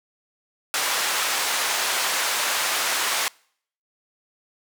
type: band-pass noise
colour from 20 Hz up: pink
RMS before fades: -24 dBFS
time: 0.74-3.28 s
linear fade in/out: 0 ms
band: 910 to 12000 Hz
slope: 12 dB/octave
effects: noise-tail reverb RT60 0.6 s tail -26 dB re dry